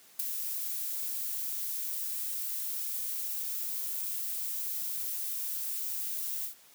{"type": "noise with ADSR envelope", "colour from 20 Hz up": "violet", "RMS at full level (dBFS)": -27, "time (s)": [0.19, 6.55], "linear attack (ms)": 10, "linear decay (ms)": 5, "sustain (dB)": -8, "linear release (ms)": 110, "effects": ["white hiss -58 dBFS RMS until 6.74 s", "high-pass 150 Hz 12 dB/octave"]}